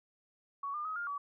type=tone with pitch steps; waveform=sine; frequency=1120 / 1203 / 1267 / 1408 / 1141 Hz; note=C#6 / D6 / D#6 / F6 / C#6; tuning=+18 / +41 / +31 / +14 / +50 cents; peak=-35 dBFS; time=0.63-1.18 s; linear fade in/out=5 ms; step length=110 ms; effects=none